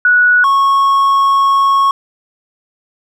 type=tone pair in turn; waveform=sine / triangle; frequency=1468 / 1099.8 Hz; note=F#6 / C#6; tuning=-14 / -14 cents; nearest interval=perfect fourth; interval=500 cents; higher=first; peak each=-6 dBFS; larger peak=neither; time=0.05-0.44 / 0.44-1.91 s; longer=second; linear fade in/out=2 ms; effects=none